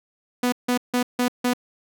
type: tone bursts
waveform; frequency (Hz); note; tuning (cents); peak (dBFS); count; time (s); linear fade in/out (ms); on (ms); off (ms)
sawtooth; 246.9; B3; 0; -15; 5; 0.43-1.535; 5; 93; 160
effects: none